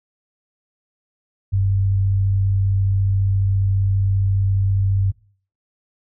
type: tone pair together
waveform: sine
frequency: 42.97 / 97.7 Hz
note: F1 / G2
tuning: -27 / -5 cents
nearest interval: octave + major second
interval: 1422 cents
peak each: -26 / -15 dBFS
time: 1.52-5.12 s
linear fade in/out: 20 ms
effects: noise-tail reverb RT60 0.5 s tail -24 dB re dry